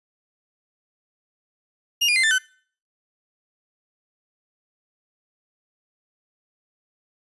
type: tone with pitch steps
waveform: 35% pulse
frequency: 2836 / 2426 / 2076 / 1776.3 / 1519.8 Hz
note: F7 / D#7 / C7 / A6 / F#6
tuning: +26 / -44 / -14 / +16 / +46 cents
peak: -15 dBFS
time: 2.01-2.385 s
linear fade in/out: 10 ms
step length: 75 ms
effects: noise-tail reverb RT60 0.5 s tail -24 dB re dry + resampled to 24000 Hz